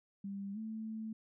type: tone with pitch glide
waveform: sine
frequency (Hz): 198.3 to 220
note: G3 to A3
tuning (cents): +20 to 0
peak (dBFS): -39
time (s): 0.24-1.13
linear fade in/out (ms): 5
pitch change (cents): +180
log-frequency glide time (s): 0.53-0.58
effects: none